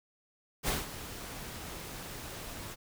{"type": "noise with ADSR envelope", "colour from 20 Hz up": "pink", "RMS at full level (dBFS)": -30, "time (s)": [0.63, 2.76], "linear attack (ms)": 47, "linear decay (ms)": 180, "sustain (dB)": -13, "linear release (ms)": 34, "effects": []}